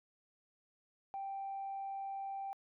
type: tone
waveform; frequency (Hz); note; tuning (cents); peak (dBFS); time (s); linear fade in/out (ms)
sine; 784; G5; 0; -38; 1.14-2.53; 0
effects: tanh soft clip ceiling -35 dBFS